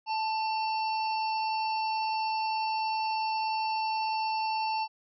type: harmonic tone with a mistuned harmonic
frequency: 899 Hz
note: A5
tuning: 37 cents sharp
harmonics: 1 / 3 / 5 / 6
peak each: -28 / -38 / -40 / -44 dBFS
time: 0.06-4.88 s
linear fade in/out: 50 ms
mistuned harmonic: 1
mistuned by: -40 cents
effects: none